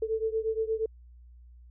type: beating tone pair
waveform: sine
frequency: 440 / 448.5 Hz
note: A4 / A4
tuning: 0 / +33 cents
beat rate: 8.5 Hz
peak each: -29 / -31 dBFS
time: 0.02-0.86 s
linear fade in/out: 5 ms
effects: added 60 Hz sine -49 dBFS peak until 1.7 s